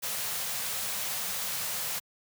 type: band-stop noise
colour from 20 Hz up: white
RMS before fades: -33 dBFS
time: 0.02-2 s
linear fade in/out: 20 ms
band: 220 to 440 Hz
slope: 48 dB/octave
effects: high-pass 100 Hz 12 dB/octave